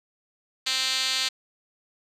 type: tone with band-pass filter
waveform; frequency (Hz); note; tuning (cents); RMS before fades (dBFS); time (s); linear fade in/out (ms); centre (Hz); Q
5% pulse; 261.6; C4; 0; -26; 0.66-1.29; 10; 4700; 5.8
effects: none